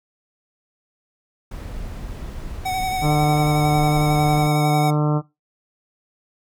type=noise; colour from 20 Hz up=brown; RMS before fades=-31 dBFS; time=1.51-4.47 s; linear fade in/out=5 ms
type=tone with vibrato; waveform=square; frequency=748 Hz; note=F#5; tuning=19 cents sharp; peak=-22 dBFS; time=2.65-4.91 s; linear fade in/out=10 ms; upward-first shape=square; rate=11 Hz; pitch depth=19 cents each way
type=harmonic tone; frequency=150 Hz; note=D3; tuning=37 cents sharp; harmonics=1 / 2 / 3 / 4 / 5 / 6 / 7 / 8 / 9; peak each=-17 / -23 / -27 / -29 / -31 / -33 / -34 / -35 / -36 dBFS; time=3.01-5.22 s; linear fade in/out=50 ms
effects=noise-tail reverb RT60 0.2 s tail -18 dB re dry